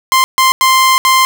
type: tone bursts at uneven times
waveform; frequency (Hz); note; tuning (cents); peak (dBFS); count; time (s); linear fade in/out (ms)
sawtooth; 1046.5; C6; 0; -3; 4; 0.12-0.24 / 0.38-0.52 / 0.61-0.98 / 1.05-1.25; 0
effects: none